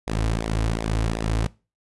sawtooth tone with flanger, 55 Hz, A1, in tune, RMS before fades -24 dBFS, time 0.07-1.47 s, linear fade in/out 5 ms, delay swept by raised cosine 0.66 to 5.46 ms, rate 2.7 Hz, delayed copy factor -0.7, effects noise-tail reverb RT60 0.3 s tail -21 dB re dry + resampled to 24000 Hz

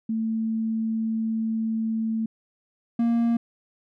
sine / triangle tone pair in turn, 222.9 / 233.2 Hz, A3 / A#3, +23 / +1 cents, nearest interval minor second, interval 78 cents, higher second, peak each -23 / -17 dBFS, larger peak second, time 0.09-2.26 / 2.99-3.37 s, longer first, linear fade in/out 5 ms, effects none

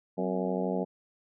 harmonic tone with a mistuned harmonic, 92.5 Hz, F#2, in tune, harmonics 2 / 3 / 4 / 5 / 6 / 7 / 8 / 9, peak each -32 / -36 / -36 / -34 / -37 / -37 / -42 / -41 dBFS, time 0.17-0.85 s, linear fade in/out 20 ms, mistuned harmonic 3, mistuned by -96 cents, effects none

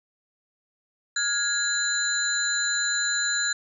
sine tone cluster, 1412 / 1659 / 4045 / 7030 Hz, F6 / G#6 / B7 / A8, +19 / -2 / +41 / -2 cents, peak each -31 / -27 / -28 / -28 dBFS, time 1.16-3.53 s, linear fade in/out 5 ms, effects none

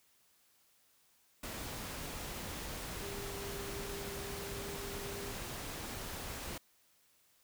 sine tone in noise, 399.1 Hz, G4, 31 cents sharp, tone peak -45 dBFS, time 3.02-5.32 s, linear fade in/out 5 ms, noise pink, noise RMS -43 dBFS, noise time 1.43-6.58 s, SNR -5 dB, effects white hiss -70 dBFS RMS until 7.43 s

